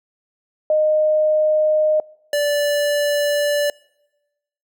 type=tone pair in turn; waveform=sine / square; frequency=616 / 583.3 Hz; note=D#5 / D5; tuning=-17 / -12 cents; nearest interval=minor second; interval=95 cents; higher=first; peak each=-13 / -17 dBFS; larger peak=first; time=0.7-2 / 2.33-3.7 s; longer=second; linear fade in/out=2 ms; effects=noise-tail reverb RT60 1.0 s tail -26 dB re dry